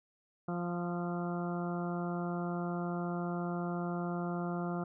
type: harmonic tone with a mistuned harmonic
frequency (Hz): 174.61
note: F3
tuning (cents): 0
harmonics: 1 / 2 / 3 / 4 / 5 / 6 / 7 / 8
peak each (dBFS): -35 / -40 / -46 / -42 / -50 / -50 / -47 / -48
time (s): 0.48-4.84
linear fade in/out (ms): 5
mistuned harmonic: 8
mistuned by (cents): -21
effects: none